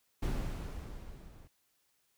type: noise with level ramp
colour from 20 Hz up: brown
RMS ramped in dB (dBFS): -32 to -55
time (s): 0.22-1.48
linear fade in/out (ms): 10
effects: white hiss -75 dBFS RMS until 2.17 s